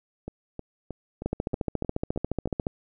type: two click trains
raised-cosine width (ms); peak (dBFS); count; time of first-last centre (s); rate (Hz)
2; -21 / -13; 8 / 21; 0.28-2.474 / 1.26-2.668; 3.19 / 14.2
effects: none